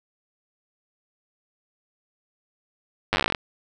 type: slowing click train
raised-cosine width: 0.3 ms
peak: -5 dBFS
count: 15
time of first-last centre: 3.13-3.348 s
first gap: 9 ms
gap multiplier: 1.08
effects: none